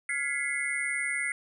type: tone cluster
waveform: sine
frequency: 1411 / 1679 / 2019 / 2159 / 9030 Hz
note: F6 / G#6 / B6 / C#7 / C#9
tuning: +17 / +18 / +38 / -46 / +31 cents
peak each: -40 / -39 / -31 / -32 / -39 dBFS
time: 0.09-1.32 s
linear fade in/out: 2 ms
effects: none